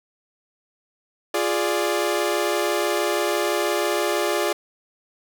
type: chord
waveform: sawtooth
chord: D diminished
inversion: first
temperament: equal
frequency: 349.2 / 415.3 / 587.3 Hz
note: F4 / Ab4 / D5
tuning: 0 / 0 / 0 cents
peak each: -21 dBFS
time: 1.34-4.53 s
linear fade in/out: 5 ms
effects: none